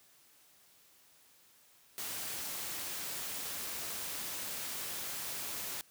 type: noise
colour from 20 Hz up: white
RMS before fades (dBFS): -40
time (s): 1.98-5.81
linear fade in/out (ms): 0
effects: white hiss -64 dBFS RMS until 5.9 s + high-pass 60 Hz 12 dB/octave